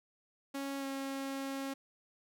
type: tone with pitch glide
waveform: sawtooth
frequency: 275.9 to 272.1 Hz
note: C#4 to C#4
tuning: -8 to -32 cents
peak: -33 dBFS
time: 0.54-1.74 s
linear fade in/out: 10 ms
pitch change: -24 cents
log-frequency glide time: 0.79-0.85 s
effects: none